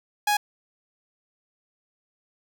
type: tone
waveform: sawtooth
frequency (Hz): 830.6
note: G#5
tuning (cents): 0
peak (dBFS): -16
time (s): 0.27-0.37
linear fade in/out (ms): 5
effects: none